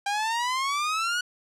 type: exponential sweep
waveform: sawtooth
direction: up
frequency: 795 to 1477 Hz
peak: -21 dBFS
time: 0.06-1.21 s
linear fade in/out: 5 ms
effects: low-pass 8000 Hz 12 dB/octave